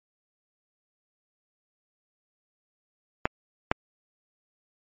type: clicks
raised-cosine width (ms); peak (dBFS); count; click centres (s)
0.5; -6; 2; 3.255 / 3.715
effects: MP3 32 kbps

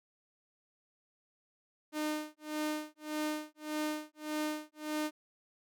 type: tone with tremolo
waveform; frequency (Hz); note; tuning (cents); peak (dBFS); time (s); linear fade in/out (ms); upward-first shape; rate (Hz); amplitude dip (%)
sawtooth; 304.7; D#4; -36; -28; 1.92-5.11; 50; sine; 1.7; 100
effects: none

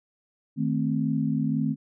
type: chord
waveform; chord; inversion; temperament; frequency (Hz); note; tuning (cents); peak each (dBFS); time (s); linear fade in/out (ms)
sine; A diminished; second; equal; 155.56 / 220 / 261.6; Eb3 / A3 / C4; 0 / 0 / 0; -27; 0.56-1.76; 50
effects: none

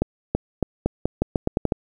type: accelerating click train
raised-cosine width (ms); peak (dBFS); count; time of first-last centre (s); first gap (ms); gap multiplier
2; -6; 11; 0.02-1.722; 330; 0.84
effects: 8-bit

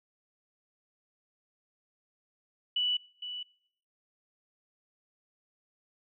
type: tone with echo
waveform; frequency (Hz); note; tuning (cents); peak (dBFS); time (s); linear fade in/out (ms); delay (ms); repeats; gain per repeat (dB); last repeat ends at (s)
sine; 2960; F#7; 0; -26; 2.76-2.97; 5; 460; 1; -10; 3.43
effects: noise-tail reverb RT60 0.7 s tail -24 dB re dry

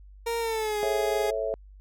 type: tone with pitch glide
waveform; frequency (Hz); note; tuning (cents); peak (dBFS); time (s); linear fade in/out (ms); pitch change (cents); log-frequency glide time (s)
30% pulse; 464.4 to 416.1; A#4 to G#4; -7 to +3; -24; 0.26-1.31; 10; -190; 0.39-0.79
type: chord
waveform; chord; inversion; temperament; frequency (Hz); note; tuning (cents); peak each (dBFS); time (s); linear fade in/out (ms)
sine; A major; none; just; 440 / 550 / 660; A4 / C#5 / E5; 0 / -14 / +2; -31 / -31 / -30; 0.83-1.54; 0
effects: added 49 Hz sine -46 dBFS peak until 1.8 s

